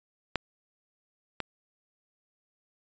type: clicks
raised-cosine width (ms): 0.3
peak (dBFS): -10 / -15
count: 2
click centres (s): 0.357 / 1.403
effects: resampled to 16000 Hz